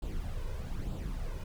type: noise with flanger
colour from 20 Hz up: brown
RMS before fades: -36 dBFS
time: 0.02-1.44 s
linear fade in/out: 5 ms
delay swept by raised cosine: 0.25 to 2.05 ms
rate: 1.1 Hz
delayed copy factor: +0.6
effects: none